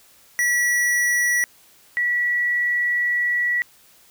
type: tone pair in turn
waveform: square / sine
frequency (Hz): 1941 / 1941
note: B6 / B6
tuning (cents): -31 / -31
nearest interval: unison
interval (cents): 0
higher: neither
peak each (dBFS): -18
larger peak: neither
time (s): 0.39-1.44 / 1.97-3.62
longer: second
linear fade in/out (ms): 0
effects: white hiss -53 dBFS RMS until 4.1 s